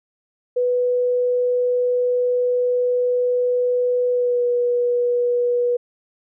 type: tone with pitch glide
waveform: sine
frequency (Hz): 493.9 to 485.7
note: B4 to B4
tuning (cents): 0 to -29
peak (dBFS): -16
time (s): 0.56-5.77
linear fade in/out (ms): 10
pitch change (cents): -29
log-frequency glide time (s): 4.11-4.44
effects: none